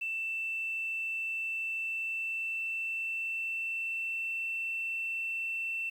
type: tone with pitch glide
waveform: sine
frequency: 2667 to 2684 Hz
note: E7 to E7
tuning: +20 to +31 cents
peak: -31 dBFS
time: 0.01-5.9 s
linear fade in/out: 10 ms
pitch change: +11 cents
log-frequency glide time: 1.73-4.41 s
effects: tanh soft clip ceiling -27 dBFS + 10-bit